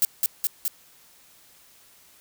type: noise with echo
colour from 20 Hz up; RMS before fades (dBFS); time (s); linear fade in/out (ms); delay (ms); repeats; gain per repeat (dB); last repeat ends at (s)
violet; -19; 0.02-0.05; 0; 210; 3; -2; 0.68
effects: white hiss -55 dBFS RMS until 2.2 s